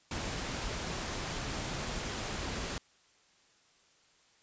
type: noise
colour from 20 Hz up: pink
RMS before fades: -37 dBFS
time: 0.11-2.78 s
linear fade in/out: 2 ms
effects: white hiss -66 dBFS RMS until 4.42 s + resampled to 16000 Hz